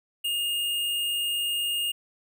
square tone, 2836 Hz, F7, 26 cents sharp, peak -26 dBFS, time 0.24-1.92 s, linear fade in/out 10 ms, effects none

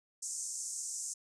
white band-pass noise, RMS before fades -40 dBFS, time 0.22-1.14 s, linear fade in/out 10 ms, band 6000 to 8600 Hz, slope 48 dB/octave, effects none

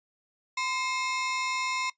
sawtooth ring-modulated tone, 1581 Hz, G6, 14 cents sharp, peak -21 dBFS, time 0.57-1.9 s, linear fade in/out 5 ms, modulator 554 Hz, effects noise-tail reverb RT60 0.1 s tail -18 dB re dry + resampled to 16000 Hz

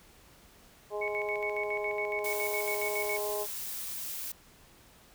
harmonic tone, 208.4 Hz, G#3, 6 cents sharp, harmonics 2 / 3 / 4 / 5, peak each -34 / -37 / -41 / -43 dBFS, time 0.9-3.47 s, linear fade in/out 50 ms
sine tone with tremolo, 2217 Hz, C#7, in tune, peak -32 dBFS, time 1.01-3.18 s, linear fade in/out 10 ms, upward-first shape square, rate 7.2 Hz, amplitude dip 70%
blue noise, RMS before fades -38 dBFS, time 2.24-4.32 s, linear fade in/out 5 ms
effects pink hiss -58 dBFS RMS until 5.14 s

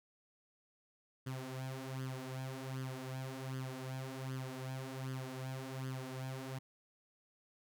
sawtooth tone with flanger, 131.2 Hz, C3, 5 cents sharp, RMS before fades -43 dBFS, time 1.26-6.59 s, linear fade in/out 10 ms, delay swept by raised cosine 0.62 to 6.42 ms, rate 1.3 Hz, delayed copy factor +0.7, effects none

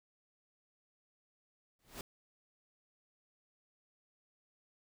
pink noise with exponential growth, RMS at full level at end -41 dBFS, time 1.79-2.01 s, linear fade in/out 2 ms, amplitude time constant 46 ms, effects none

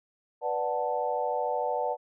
sine chord, B minor seventh, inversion none, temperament equal, 493.9 / 587.3 / 740 / 880 Hz, B4 / D5 / F#5 / A5, 0 / 0 / 0 / 0 cents, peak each -32 dBFS, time 0.41-1.97 s, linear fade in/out 50 ms, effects none

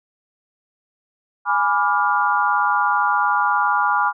sine chord, G# diminished seventh, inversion none, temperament equal with one note detuned, 830.6 / 987.8 / 1174.7 / 1409.1 Hz, G#5 / B5 / D6 / F6, 0 / 0 / 0 / +15 cents, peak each -21 dBFS, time 1.45-4.13 s, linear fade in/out 50 ms, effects none

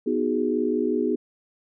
sine chord, G# minor seventh, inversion first, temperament equal, 246.9 / 311.1 / 370 / 415.3 Hz, B3 / D#4 / F#4 / G#4, 0 / 0 / 0 / 0 cents, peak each -26 / -27 / -27 / -26 dBFS, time 0.06-1.16 s, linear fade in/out 10 ms, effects none

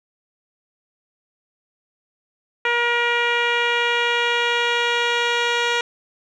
10% pulse tone with low-pass filter sweep, 475.7 Hz, A#4, 35 cents sharp, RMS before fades -20 dBFS, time 2.65-5.81 s, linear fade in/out 2 ms, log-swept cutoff 2400 to 4400 Hz, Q 1.6, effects none

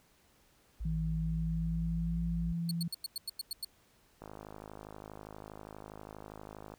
sine tone, 55 Hz, A1, in tune, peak -35 dBFS, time 0.8-2.53 s, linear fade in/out 10 ms
sine tone with pitch glide, 159.9 to 168.53 Hz, D#3 to E3, +48 to +39 cents, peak -32 dBFS, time 0.85-2.88 s, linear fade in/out 5 ms, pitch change +91 cents, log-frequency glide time 1.11-2.22 s
sawtooth tone bursts, 4364 Hz, C#8, 28 cents flat, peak -32 dBFS, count 9, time 2.69-3.647 s, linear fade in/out 2 ms, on 21 ms, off 96 ms
click train, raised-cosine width 1 ms, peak -32 dBFS, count 133, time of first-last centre 4.22-6.739 s, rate 52.4 Hz
effects pink hiss -67 dBFS RMS until 6.78 s

